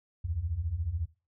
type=beating tone pair; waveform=sine; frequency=73.42 / 87.42 Hz; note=D2 / F2; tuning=0 / +2 cents; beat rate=14 Hz; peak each=-35 / -31 dBFS; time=0.24-1.06 s; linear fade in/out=10 ms; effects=noise-tail reverb RT60 0.3 s tail -17 dB re dry